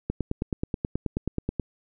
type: click train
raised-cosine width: 3 ms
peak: -13 dBFS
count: 15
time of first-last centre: 0.1-1.597 s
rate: 9.35 Hz
effects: none